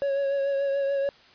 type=tone with vibrato; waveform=triangle; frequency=554.4 Hz; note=C#5; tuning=in tune; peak=-21 dBFS; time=0.02-1.09 s; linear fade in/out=0 ms; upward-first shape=triangle; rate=6.9 Hz; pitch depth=28 cents each way; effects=white hiss -54 dBFS RMS until 1.34 s + resampled to 11025 Hz